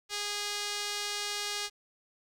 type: tone with band-pass filter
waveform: sawtooth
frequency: 411.9 Hz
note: G#4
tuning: 14 cents flat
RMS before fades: -35 dBFS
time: 0.09-1.7 s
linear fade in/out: 50 ms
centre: 4900 Hz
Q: 1.1
effects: 10-bit